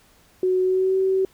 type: tone with pitch glide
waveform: sine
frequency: 370 to 380.8 Hz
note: F#4 to F#4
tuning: 0 to +50 cents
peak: -17 dBFS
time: 0.43-1.25 s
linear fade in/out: 2 ms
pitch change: +50 cents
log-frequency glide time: 0.62-0.97 s
effects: pink hiss -56 dBFS RMS until 1.33 s